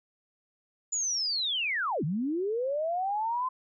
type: linear two-way sweep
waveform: sine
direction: down then up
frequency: 7040 to 138 to 1042 Hz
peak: -27 dBFS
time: 0.92-3.49 s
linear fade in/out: 10 ms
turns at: 2.04 s
effects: none